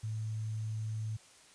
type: tone with sample-and-hold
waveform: sine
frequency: 109.2 Hz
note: A2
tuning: 13 cents flat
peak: -34 dBFS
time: 0.03-1.17 s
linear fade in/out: 10 ms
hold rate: 6300 Hz
effects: white hiss -59 dBFS RMS until 1.54 s + resampled to 22050 Hz